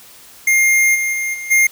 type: tone with level steps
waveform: square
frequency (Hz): 2120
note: C7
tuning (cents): +22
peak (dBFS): -11 / -17 / -19 / -26 / -10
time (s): 0.47-1.67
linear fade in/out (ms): 5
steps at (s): 0.94 / 1.12 / 1.33 / 1.5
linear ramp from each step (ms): 20
effects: white hiss -42 dBFS RMS until 1.71 s